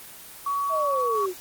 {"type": "tone", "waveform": "sine", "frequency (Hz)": 1128, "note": "C#6", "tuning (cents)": 30, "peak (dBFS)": -23, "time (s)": [0.46, 1.26], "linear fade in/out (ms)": 5}
{"type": "linear sweep", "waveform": "sine", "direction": "down", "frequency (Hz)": [660, 349.2], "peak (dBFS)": -25, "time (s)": [0.69, 1.34], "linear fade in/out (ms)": 50}
{"effects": ["white hiss -43 dBFS RMS until 1.4 s", "Opus 24 kbps"]}